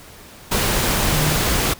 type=tone in noise; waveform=sine; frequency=150.7 Hz; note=D3; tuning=45 cents sharp; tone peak=-20 dBFS; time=1.12-1.37 s; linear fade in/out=10 ms; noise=pink; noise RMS=-19 dBFS; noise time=0.51-1.74 s; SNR=-4 dB; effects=pink hiss -42 dBFS RMS until 1.79 s